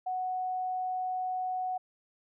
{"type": "tone", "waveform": "sine", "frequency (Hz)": 740, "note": "F#5", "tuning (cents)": 0, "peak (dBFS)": -30, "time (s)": [0.06, 1.78], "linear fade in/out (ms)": 10, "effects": []}